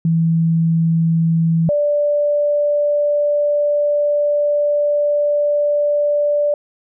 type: tone pair in turn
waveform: sine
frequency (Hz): 164.4 / 585.9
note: E3 / D5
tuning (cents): -4 / -4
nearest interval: octave + minor seventh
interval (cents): 2200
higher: second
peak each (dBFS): -12 / -13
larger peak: first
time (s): 0.05-1.69 / 1.69-6.54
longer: second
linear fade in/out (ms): 2
effects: none